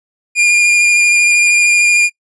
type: tone with vibrato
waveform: 45% pulse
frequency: 2415 Hz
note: D7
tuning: 48 cents sharp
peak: -7 dBFS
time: 0.35-2.1 s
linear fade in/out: 50 ms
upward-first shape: square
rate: 13 Hz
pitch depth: 10 cents each way
effects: noise-tail reverb RT60 0.1 s tail -23 dB re dry + resampled to 22050 Hz